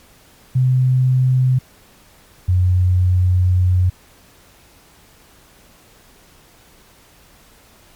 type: tone pair in turn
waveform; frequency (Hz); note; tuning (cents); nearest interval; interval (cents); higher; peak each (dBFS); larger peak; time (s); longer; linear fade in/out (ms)
sine; 128.5 / 90.86; C3 / F#2; -31 / -31; tritone; 600; first; -11; neither; 0.55-1.59 / 2.48-3.9; second; 10
effects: pink hiss -49 dBFS RMS until 7.95 s + MP3 96 kbps